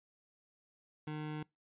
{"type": "tone", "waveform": "25% pulse", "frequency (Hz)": 152.6, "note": "D#3", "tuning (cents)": -33, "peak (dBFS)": -35, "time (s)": [1.07, 1.43], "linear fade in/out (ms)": 5, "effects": ["noise-tail reverb RT60 0.2 s tail -24 dB re dry", "resampled to 8000 Hz"]}